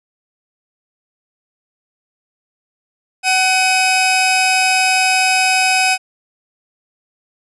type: tone pair together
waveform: sawtooth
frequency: 752 / 2529 Hz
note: F#5 / D#7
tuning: +28 / +28 cents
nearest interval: octave + major sixth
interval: 2100 cents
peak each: -11 dBFS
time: 3.23-5.98 s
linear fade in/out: 50 ms
effects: resampled to 24000 Hz